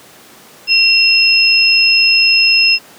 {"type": "tone pair together", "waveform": "sine", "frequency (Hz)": [2728, 5159], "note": ["F7", "E8"], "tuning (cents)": [-41, -38], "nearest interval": "major seventh", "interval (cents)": 1103, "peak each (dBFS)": -10, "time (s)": [0.67, 2.79], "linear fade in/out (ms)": 50, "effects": ["pink hiss -40 dBFS RMS until 2.98 s", "high-pass 200 Hz 12 dB/octave"]}